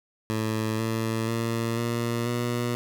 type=tone with pitch steps; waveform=15% pulse; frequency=110 / 112.51 / 115.07 / 117.69 / 120.37 Hz; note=A2 / A2 / A#2 / A#2 / B2; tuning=0 / +39 / -22 / +17 / -44 cents; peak=-19 dBFS; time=0.3-2.75 s; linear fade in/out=0 ms; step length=490 ms; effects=none